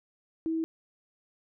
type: tone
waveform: sine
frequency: 323.9 Hz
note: E4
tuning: 30 cents flat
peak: -27 dBFS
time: 0.46-0.64 s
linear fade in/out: 0 ms
effects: none